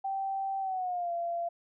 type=tone with pitch glide; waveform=sine; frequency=778 to 685.2 Hz; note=G5 to F5; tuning=-13 to -33 cents; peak=-30 dBFS; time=0.04-1.49 s; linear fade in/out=10 ms; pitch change=-220 cents; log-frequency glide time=0.6-1.12 s; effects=none